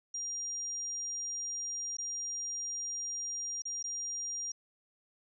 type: tone with dropouts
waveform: sine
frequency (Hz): 5700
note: F8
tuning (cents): +34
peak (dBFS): -35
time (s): 0.14-4.52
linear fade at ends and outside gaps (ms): 5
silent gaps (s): 1.97-1.984 / 3.621-3.653 / 3.828-3.84
effects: none